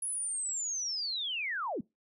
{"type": "linear sweep", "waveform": "sine", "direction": "down", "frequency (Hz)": [10548, 164.81], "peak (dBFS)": -32, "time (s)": [0.02, 1.81], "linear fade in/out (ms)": 5, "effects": ["noise-tail reverb RT60 0.2 s tail -23 dB re dry"]}